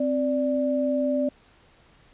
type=tone pair together; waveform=sine; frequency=261.6 / 586.7 Hz; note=C4 / D5; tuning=0 / -2 cents; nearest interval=octave + major second; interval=1398 cents; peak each=-24 dBFS; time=0-1.29 s; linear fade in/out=5 ms; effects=pink hiss -57 dBFS RMS until 2.13 s + resampled to 8000 Hz